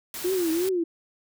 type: noise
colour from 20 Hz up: white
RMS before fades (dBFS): -35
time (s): 0.14-0.69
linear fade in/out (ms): 2
type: tone with vibrato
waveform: sine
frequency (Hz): 349.2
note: F4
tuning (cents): 0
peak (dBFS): -22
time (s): 0.24-0.84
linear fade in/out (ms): 10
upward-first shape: triangle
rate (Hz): 2.8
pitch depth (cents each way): 180
effects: none